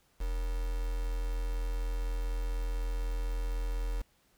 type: tone with quantisation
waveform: sine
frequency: 42.03 Hz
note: E1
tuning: 34 cents sharp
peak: -30 dBFS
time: 0.2-4.02 s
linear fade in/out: 10 ms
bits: 7
effects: pink hiss -69 dBFS RMS until 4.37 s